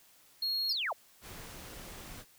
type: tone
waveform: triangle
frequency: 4292 Hz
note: C8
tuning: 43 cents sharp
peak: -29 dBFS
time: 0.42-0.73 s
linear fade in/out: 5 ms
type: linear sweep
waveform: sine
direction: down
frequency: 5588 to 493.9 Hz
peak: -31 dBFS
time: 0.69-0.93 s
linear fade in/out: 5 ms
type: noise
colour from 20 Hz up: pink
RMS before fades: -47 dBFS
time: 1.21-2.25 s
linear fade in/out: 50 ms
effects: white hiss -62 dBFS RMS until 2.38 s